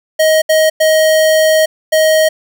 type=tone bursts at uneven times; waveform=square; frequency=629 Hz; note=D#5; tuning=19 cents sharp; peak=-8 dBFS; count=4; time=0.19-0.42 / 0.49-0.7 / 0.8-1.66 / 1.92-2.29 s; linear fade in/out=10 ms; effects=none